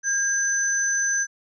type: tone pair together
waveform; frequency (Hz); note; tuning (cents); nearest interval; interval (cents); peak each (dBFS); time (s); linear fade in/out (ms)
sine; 1612 / 6086; G6 / F#8; +48 / +48; octave + major seventh; 2300; -23; 0.03-1.27; 50
effects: none